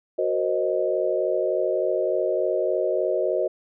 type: chord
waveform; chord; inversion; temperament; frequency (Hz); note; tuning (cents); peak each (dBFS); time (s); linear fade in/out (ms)
sine; C half-diminished seventh; second; equal with one note detuned; 370 / 466.2 / 529.6 / 622.3; Gb4 / Bb4 / C5 / Eb5; 0 / 0 / +21 / 0; -26 / -28 / -26 / -25; 0.18-3.48; 10
effects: none